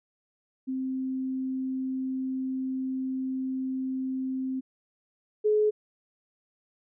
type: tone pair in turn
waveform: sine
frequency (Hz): 261.6 / 424.8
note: C4 / G#4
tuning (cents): 0 / +39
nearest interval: minor sixth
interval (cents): 839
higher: second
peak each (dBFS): -28 / -20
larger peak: second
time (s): 0.67-4.61 / 5.44-5.71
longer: first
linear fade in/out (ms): 20
effects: none